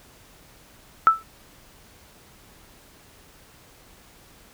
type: tone with exponential decay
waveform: sine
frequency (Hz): 1318.5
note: E6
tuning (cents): 0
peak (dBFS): -7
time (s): 1.07-1.23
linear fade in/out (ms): 0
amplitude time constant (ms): 33
effects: pink hiss -52 dBFS RMS until 4.53 s